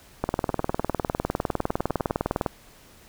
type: two click trains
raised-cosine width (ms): 1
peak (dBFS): -23 / -9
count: 17 / 45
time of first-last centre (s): 0.5-2.1 / 0.24-2.462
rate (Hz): 10 / 19.8
effects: pink hiss -52 dBFS RMS until 3.08 s